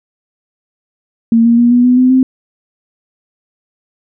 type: tone with pitch steps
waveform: sine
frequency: 229.2 / 234 / 238.9 / 244 / 249.1 / 254.3 / 259.7 Hz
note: A#3 / A#3 / A#3 / B3 / B3 / C4 / C4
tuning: -29 / +7 / +43 / -21 / +15 / -49 / -13 cents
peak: -5 dBFS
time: 1.32-2.23 s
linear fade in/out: 2 ms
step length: 130 ms
effects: none